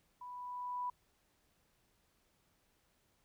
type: tone with level ramp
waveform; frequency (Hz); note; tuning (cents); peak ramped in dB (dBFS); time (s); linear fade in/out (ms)
sine; 987.8; B5; 0; -46 to -35; 0.21-0.9; 5
effects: pink hiss -75 dBFS RMS until 3.24 s